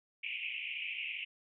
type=band-pass noise; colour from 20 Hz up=white; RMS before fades=-40 dBFS; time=0.23-1.25 s; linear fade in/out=10 ms; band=2200 to 2900 Hz; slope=96 dB/octave; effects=none

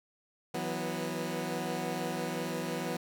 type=chord; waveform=15% pulse; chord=E suspended second; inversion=none; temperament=equal with one note detuned; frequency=162.64 / 185 / 246.9 Hz; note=E3 / F#3 / B3; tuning=-23 / 0 / 0 cents; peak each=-31 dBFS; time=0.54-2.97 s; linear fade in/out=5 ms; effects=none

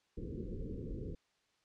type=low-pass noise; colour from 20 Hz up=pink; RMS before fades=-42 dBFS; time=0.17-1.15 s; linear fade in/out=5 ms; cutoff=500 Hz; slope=96 dB/octave; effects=white hiss -75 dBFS RMS until 1.64 s + low-pass 5000 Hz 12 dB/octave

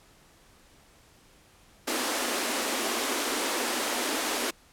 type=high-pass noise; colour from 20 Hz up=pink; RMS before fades=-29 dBFS; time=1.87-4.51 s; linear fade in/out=10 ms; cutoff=230 Hz; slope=96 dB/octave; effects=pink hiss -58 dBFS RMS until 4.72 s + low-pass 12000 Hz 12 dB/octave

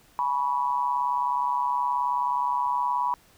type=tone with amplitude modulation; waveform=sine; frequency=981 Hz; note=B5; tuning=12 cents flat; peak=-19 dBFS; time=0.19-3.14 s; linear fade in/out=0 ms; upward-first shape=sine; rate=139 Hz; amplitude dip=80%; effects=pink hiss -58 dBFS RMS until 3.37 s

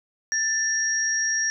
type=tone pair together; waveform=sine; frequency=1769 / 5644 Hz; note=A6 / F8; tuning=+9 / +17 cents; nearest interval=octave + minor sixth; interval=2008 cents; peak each=-24 dBFS; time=0.32-1.5 s; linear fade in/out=0 ms; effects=none

